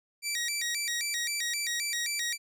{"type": "tone with vibrato", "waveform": "15% pulse", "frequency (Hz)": 2100, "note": "C7", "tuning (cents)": 6, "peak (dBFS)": -23, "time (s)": [0.22, 2.38], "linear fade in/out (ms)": 50, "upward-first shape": "square", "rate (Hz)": 3.8, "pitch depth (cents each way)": 180, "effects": []}